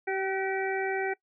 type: harmonic tone with a mistuned harmonic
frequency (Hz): 385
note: G4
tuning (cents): -31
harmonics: 1 / 2 / 4 / 5 / 6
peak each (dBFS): -30 / -33 / -36 / -37 / -38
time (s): 0.07-1.14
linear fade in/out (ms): 10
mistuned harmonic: 4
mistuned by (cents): -29
effects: noise-tail reverb RT60 0.1 s tail -22 dB re dry